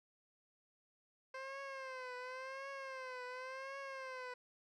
15% pulse tone with vibrato, 523.3 Hz, C5, in tune, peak -38 dBFS, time 1.34-4.34 s, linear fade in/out 5 ms, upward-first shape triangle, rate 0.92 Hz, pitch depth 95 cents each way, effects low-pass 4000 Hz 12 dB/octave

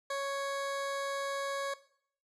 20% pulse tone, 554.4 Hz, C#5, in tune, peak -28 dBFS, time 0.1-1.74 s, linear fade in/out 5 ms, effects noise-tail reverb RT60 0.6 s tail -17 dB re dry + low-pass 9000 Hz 12 dB/octave

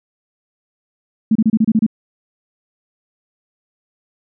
sine tone bursts, 220 Hz, A3, in tune, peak -9 dBFS, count 8, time 1.31-1.865 s, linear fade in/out 5 ms, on 44 ms, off 29 ms, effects none

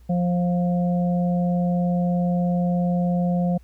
harmonic tone, 176.6 Hz, F3, 20 cents sharp, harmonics 1 / 3 / 4, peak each -19 / -29 / -31 dBFS, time 0.09-3.58 s, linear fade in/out 10 ms, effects added 60 Hz sine -46 dBFS peak until 3.63 s + pink hiss -63 dBFS RMS until 3.63 s

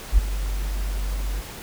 sine tone with ADSR envelope, 47.81 Hz, G1, 43 cents flat, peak -8 dBFS, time 0.12-1.42 s, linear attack 59 ms, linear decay 13 ms, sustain -15 dB, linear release 28 ms, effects pink hiss -38 dBFS RMS until 1.62 s

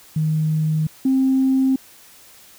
sine tone pair in turn, 155.9 / 264.5 Hz, D#3 / C4, +4 / +19 cents, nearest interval major sixth, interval 915 cents, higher second, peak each -16 / -13 dBFS, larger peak second, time 0.16-0.87 / 1.05-1.76 s, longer neither, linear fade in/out 5 ms, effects tanh soft clip ceiling -9 dBFS + white hiss -47 dBFS RMS until 2.58 s

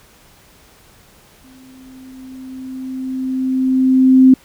sine tone with exponential growth, 260.4 Hz, C4, 8 cents flat, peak -3 dBFS, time 1.44-4.34 s, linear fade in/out 5 ms, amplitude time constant 630 ms, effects pink hiss -48 dBFS RMS until 4.44 s

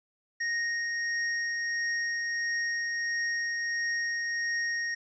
square tone with tremolo, 1864.7 Hz, A#6, in tune, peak -28 dBFS, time 0.4-4.95 s, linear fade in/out 10 ms, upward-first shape triangle, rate 1.5 Hz, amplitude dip 25%, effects resampled to 16000 Hz + 11-bit

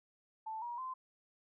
sine tone with pitch steps, 880 / 954.1 / 1034.5 Hz, A5 / A#5 / C6, 0 / +40 / -20 cents, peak -39 dBFS, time 0.46-0.94 s, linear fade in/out 10 ms, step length 160 ms, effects none

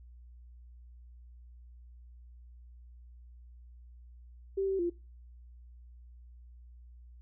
sine tone with pitch steps, 389.1 / 385.8 / 346.1 Hz, G4 / G4 / F4, -13 / -28 / -16 cents, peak -28 dBFS, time 4.57-4.9 s, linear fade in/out 10 ms, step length 110 ms, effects noise-tail reverb RT60 0.3 s tail -21 dB re dry + added 60 Hz sine -50 dBFS peak until 7.21 s

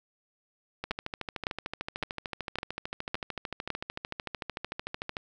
two click trains, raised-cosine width 0.3 ms, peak -13 / -18 dBFS, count 6 / 59, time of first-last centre 0.91-3.703 / 0.84-5.168 s, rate 1.79 / 13.4 Hz, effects none

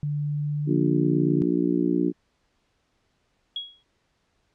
sine tone with pitch glide, 146.83 to 148.97 Hz, D3 to D3, 0 to +25 cents, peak -24 dBFS, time 0.03-1.42 s, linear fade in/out 0 ms, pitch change +25 cents, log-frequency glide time 0.2-1.24 s
harmonic tone, 59.1 Hz, A#1, 24 cents sharp, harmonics 3 / 4 / 5 / 6 / 7, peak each -27 / -30 / -23 / -26 / -34 dBFS, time 0.66-2.13 s, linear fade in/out 50 ms
sine tone with exponential decay, 3320 Hz, G#7, 1 cent flat, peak -25 dBFS, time 3.56-3.83 s, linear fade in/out 2 ms, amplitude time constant 57 ms
effects pink hiss -70 dBFS RMS until 4.54 s + low-pass 6000 Hz 12 dB/octave

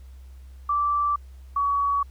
sine tone pair in turn, 1166 / 1130.2 Hz, D6 / C#6, -13 / +33 cents, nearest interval minor second, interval 54 cents, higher first, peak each -20 dBFS, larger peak neither, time 0.69-1.16 / 1.56-2.03 s, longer neither, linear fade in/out 5 ms, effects added 65 Hz sine -41 dBFS peak until 2.1 s + pink hiss -62 dBFS RMS until 2.1 s

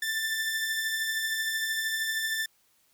sawtooth beating tone pair, 1761 / 1774 Hz, A6 / A6, +1 / +14 cents, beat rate 13 Hz, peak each -34 / -25 dBFS, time 0.02-2.46 s, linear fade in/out 5 ms, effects white hiss -67 dBFS RMS until 2.93 s

